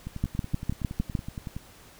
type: two click trains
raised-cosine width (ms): 5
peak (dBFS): -22 / -13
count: 17 / 7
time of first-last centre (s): 0.07-1.565 / 0.24-1.152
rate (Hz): 10.7 / 6.58
effects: pink hiss -52 dBFS RMS until 1.99 s